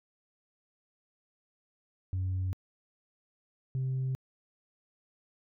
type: tone pair in turn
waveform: sine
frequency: 93 / 130.95 Hz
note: F#2 / C3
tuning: +9 / +2 cents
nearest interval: tritone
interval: 593 cents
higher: second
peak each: -27 dBFS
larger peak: neither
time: 2.13-2.53 / 3.75-4.15 s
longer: neither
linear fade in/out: 0 ms
effects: tanh soft clip ceiling -27 dBFS